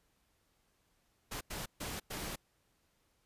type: noise bursts at uneven times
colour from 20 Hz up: pink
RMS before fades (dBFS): -41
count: 4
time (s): 1.31-1.41 / 1.5-1.66 / 1.8-2 / 2.1-2.36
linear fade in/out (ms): 10
effects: pink hiss -75 dBFS RMS until 3.25 s + resampled to 32000 Hz